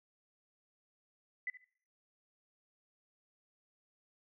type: tone with echo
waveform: sine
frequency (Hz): 2000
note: B6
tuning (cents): +21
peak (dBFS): -35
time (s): 1.47-1.5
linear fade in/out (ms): 2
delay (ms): 72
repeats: 2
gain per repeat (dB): -13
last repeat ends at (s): 1.644
effects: noise-tail reverb RT60 0.6 s tail -23 dB re dry